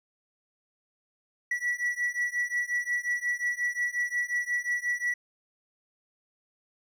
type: beating tone pair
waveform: triangle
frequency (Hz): 1943 / 1948.6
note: B6 / B6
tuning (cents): -29 / -24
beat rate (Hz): 5.6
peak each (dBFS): -29 / -28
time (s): 1.51-5.14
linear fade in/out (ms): 5
effects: none